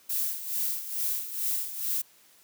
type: noise with tremolo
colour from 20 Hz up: violet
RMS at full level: -28 dBFS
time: 0.09-2.02 s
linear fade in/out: 10 ms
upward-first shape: sine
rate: 2.3 Hz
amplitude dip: 70%
effects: white hiss -59 dBFS RMS until 2.43 s + high-pass 100 Hz 12 dB/octave